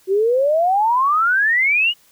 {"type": "exponential sweep", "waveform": "sine", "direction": "up", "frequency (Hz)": [370, 2960], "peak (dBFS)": -13, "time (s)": [0.07, 1.94], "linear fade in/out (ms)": 50, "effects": ["white hiss -54 dBFS RMS until 2.11 s"]}